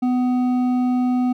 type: tone with hard clipping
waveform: sine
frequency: 250 Hz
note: B3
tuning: 21 cents sharp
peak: -18 dBFS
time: 0.02-1.33 s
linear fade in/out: 10 ms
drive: 7 dB
effects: none